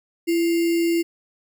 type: tone with sample-and-hold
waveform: sine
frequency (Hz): 336.6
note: E4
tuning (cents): +36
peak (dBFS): -17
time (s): 0.27-1.03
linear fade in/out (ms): 20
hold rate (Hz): 2450
effects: none